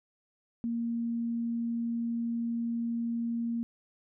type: tone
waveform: sine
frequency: 233.1 Hz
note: A#3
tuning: in tune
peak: -29 dBFS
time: 0.64-3.63 s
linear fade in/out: 0 ms
effects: none